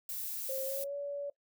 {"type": "noise", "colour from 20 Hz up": "violet", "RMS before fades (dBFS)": -39, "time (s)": [0.09, 0.84], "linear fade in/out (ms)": 2}
{"type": "tone with pitch glide", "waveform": "sine", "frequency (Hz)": [532, 570.2], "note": ["C5", "C#5"], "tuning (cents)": [29, 49], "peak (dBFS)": -35, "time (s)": [0.49, 1.3], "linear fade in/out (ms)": 5, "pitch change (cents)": 120, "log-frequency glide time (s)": [0.64, 0.95]}
{"effects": ["noise-tail reverb RT60 0.1 s tail -19 dB re dry"]}